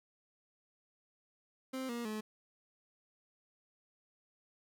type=tone with pitch steps; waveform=30% pulse; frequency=261.6 / 237.1 / 215 Hz; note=C4 / A#3 / A3; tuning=0 / +30 / -40 cents; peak=-35 dBFS; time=1.73-2.21 s; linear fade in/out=10 ms; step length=160 ms; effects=none